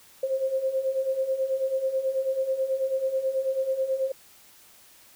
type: beating tone pair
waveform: sine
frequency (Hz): 523.3 / 532.5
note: C5 / C5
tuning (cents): 0 / +30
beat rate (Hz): 9.2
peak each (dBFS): -30 / -25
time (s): 0.23-4.12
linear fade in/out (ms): 5
effects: white hiss -54 dBFS RMS until 5.15 s